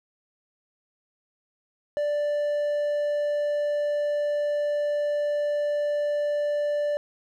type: tone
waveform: triangle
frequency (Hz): 587.3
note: D5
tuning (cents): 0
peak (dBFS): -21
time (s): 1.97-6.97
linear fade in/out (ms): 0
effects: none